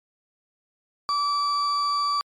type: tone pair together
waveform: sine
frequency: 1156 / 4635 Hz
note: D6 / D8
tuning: -28 / -24 cents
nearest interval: 2 octaves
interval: 2404 cents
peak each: -20 / -27 dBFS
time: 1.09-2.21 s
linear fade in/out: 0 ms
effects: tanh soft clip ceiling -18 dBFS + MP3 96 kbps